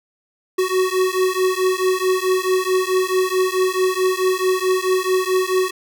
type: beating tone pair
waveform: square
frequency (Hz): 370 / 374.6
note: F#4 / F#4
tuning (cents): 0 / +21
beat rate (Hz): 4.6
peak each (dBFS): -20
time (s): 0.58-5.71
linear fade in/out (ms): 10
effects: none